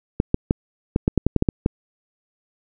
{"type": "clicks", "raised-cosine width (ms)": 3, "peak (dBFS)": -3, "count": 11, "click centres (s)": [0.201, 0.344, 0.509, 0.961, 1.079, 1.177, 1.266, 1.363, 1.424, 1.488, 1.661], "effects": []}